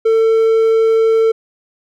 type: tone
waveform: triangle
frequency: 448 Hz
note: A4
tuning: 31 cents sharp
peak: -7 dBFS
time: 0.05-1.32 s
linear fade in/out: 10 ms
effects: none